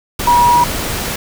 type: tone in noise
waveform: sine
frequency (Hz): 962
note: B5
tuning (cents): -46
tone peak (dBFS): -7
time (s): 0.27-0.64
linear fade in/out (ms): 5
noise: pink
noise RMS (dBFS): -20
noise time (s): 0.19-1.16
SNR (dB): +10
effects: none